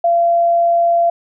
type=tone; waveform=sine; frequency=684 Hz; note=F5; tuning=36 cents flat; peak=-10 dBFS; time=0.04-1.1 s; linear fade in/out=5 ms; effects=none